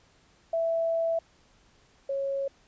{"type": "tone pair in turn", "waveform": "sine", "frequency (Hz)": [661, 549.6], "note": ["E5", "C#5"], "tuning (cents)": [5, -15], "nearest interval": "minor third", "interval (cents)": 320, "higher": "first", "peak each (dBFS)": [-24, -27], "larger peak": "first", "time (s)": [[0.53, 1.19], [2.09, 2.48]], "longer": "first", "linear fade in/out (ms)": 5, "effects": ["pink hiss -62 dBFS RMS until 2.67 s", "resampled to 16000 Hz"]}